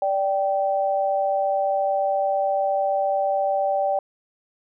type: tone pair together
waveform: sine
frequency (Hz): 585 / 779.4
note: D5 / G5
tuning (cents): -7 / -10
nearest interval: perfect fourth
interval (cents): 497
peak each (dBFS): -22 / -22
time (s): 0.02-3.99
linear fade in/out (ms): 2
effects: none